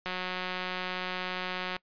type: click train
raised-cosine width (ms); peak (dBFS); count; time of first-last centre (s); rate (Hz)
0.3; -18; 313; 0.06-1.765; 183
effects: noise-tail reverb RT60 0.1 s tail -23 dB re dry + resampled to 11025 Hz